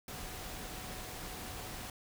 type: tone in noise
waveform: sine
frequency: 740 Hz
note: F#5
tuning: in tune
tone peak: -54 dBFS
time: 0.08-1.9 s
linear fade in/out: 2 ms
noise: pink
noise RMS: -44 dBFS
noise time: 0.08-1.9 s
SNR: -13 dB
effects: none